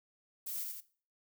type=noise with echo; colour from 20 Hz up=violet; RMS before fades=-40 dBFS; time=0.46-0.64 s; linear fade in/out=10 ms; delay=84 ms; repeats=2; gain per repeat=-3 dB; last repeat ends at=0.808 s; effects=noise-tail reverb RT60 0.4 s tail -17 dB re dry